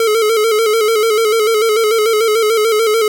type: tone with vibrato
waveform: square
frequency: 440 Hz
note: A4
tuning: in tune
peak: -11 dBFS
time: 0-3.08 s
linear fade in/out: 2 ms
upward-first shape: square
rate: 6.8 Hz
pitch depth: 59 cents each way
effects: 8-bit